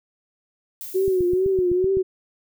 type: noise with exponential decay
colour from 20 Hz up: violet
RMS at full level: -33 dBFS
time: 0.81-1.87 s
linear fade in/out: 0 ms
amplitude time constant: 230 ms
type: tone with vibrato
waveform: sine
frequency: 370 Hz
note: F#4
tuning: in tune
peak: -17 dBFS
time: 0.94-2.03 s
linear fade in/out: 20 ms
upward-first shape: triangle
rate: 2.3 Hz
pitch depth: 90 cents each way
type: click train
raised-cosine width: 5 ms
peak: -20 dBFS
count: 8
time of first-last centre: 1.08-1.971 s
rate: 7.86 Hz
effects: none